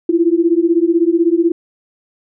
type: beating tone pair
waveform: sine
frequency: 329.6 / 345.6 Hz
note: E4 / F4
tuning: 0 / -18 cents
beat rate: 16 Hz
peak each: -13 dBFS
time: 0.09-1.52 s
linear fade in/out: 5 ms
effects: none